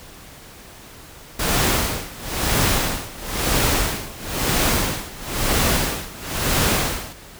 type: noise with tremolo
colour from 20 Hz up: pink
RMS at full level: -18 dBFS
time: 1.39-7.13 s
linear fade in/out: 5 ms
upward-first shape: sine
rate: 1 Hz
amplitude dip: 90%
effects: pink hiss -42 dBFS RMS until 7.39 s